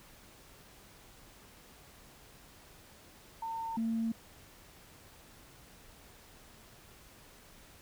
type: tone pair in turn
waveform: sine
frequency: 906 / 226.5 Hz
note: A#5 / A#3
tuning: -50 / -50 cents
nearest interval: 2 octaves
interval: 2400 cents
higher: first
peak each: -35 / -29 dBFS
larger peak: second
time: 3.42-3.77 / 3.77-4.12 s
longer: neither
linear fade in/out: 5 ms
effects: tanh soft clip ceiling -25 dBFS + pink hiss -57 dBFS RMS until 7.81 s